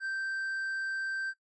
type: tone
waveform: triangle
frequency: 1564 Hz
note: G6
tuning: 4 cents flat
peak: -30 dBFS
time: 0-1.34 s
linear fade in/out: 50 ms
effects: noise-tail reverb RT60 0.1 s tail -18 dB re dry + resampled to 22050 Hz